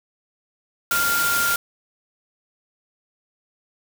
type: tone in noise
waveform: sine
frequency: 1396.9 Hz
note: F6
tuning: in tune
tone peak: -20 dBFS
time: 0.91-1.56 s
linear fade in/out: 2 ms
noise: white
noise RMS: -24 dBFS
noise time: 0.91-1.56 s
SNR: +1 dB
effects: none